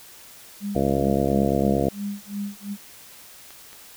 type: tone with tremolo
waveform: sine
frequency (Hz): 202.7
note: G#3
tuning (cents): -42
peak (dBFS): -25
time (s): 0.6-2.77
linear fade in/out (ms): 50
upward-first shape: sine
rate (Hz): 2.9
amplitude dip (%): 100
type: harmonic tone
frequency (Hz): 68.8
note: C#2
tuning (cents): -12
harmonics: 1 / 2 / 3 / 4 / 5 / 6 / 7 / 8 / 9 / 10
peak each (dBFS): -31 / -28 / -25 / -27 / -28 / -30 / -27 / -31 / -30 / -29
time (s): 0.75-1.89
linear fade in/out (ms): 5
type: clicks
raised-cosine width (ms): 0.2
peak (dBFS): -27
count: 2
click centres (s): 3.506 / 3.73
effects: white hiss -46 dBFS RMS until 3.96 s